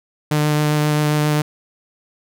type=tone with vibrato; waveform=sawtooth; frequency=150.3 Hz; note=D3; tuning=40 cents sharp; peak=-11 dBFS; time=0.31-1.42 s; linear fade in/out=5 ms; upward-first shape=triangle; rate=7.5 Hz; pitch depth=13 cents each way; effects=none